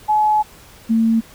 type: tone pair in turn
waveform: sine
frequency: 852 / 225.7 Hz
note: G#5 / A3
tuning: +44 / +44 cents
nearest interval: octave + major seventh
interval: 2300 cents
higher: first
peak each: -12 dBFS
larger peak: neither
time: 0.08-0.43 / 0.89-1.21 s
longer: first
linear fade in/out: 20 ms
effects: pink hiss -44 dBFS RMS until 1.34 s